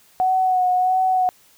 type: tone with vibrato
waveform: sine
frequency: 740 Hz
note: F#5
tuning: in tune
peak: -15 dBFS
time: 0.2-1.29 s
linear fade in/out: 0 ms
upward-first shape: sine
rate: 1.5 Hz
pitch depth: 26 cents each way
effects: white hiss -54 dBFS RMS until 1.57 s